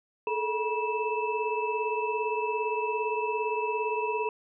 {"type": "tone cluster", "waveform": "sine", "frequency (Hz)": [428.6, 446.1, 964, 2635], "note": ["A4", "A4", "B5", "E7"], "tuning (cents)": [-45, 24, -42, -1], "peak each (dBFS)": [-31, -35, -30, -36], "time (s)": [0.27, 4.29], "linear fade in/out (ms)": 2, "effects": []}